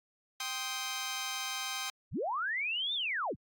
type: chord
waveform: 10% pulse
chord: C minor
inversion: second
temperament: just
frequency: 784.9 / 1046.5 / 1255.8 Hz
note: G5 / C6 / Eb6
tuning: +2 / 0 / +16 cents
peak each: -32 dBFS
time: 0.4-1.9 s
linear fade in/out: 2 ms
type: linear two-way sweep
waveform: sine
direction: up then down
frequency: 32.51 to 3663 to 32.51 Hz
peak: -31 dBFS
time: 2.11-3.36 s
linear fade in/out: 50 ms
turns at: 2.94 s
effects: AAC 64 kbps